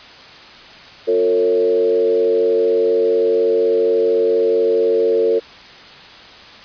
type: tone with frequency modulation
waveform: sine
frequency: 453.1 Hz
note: A#4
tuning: 49 cents flat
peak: -12 dBFS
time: 1.07-5.4 s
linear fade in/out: 20 ms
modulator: 95.8 Hz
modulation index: 0.81
effects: white hiss -39 dBFS RMS until 6.64 s + resampled to 11025 Hz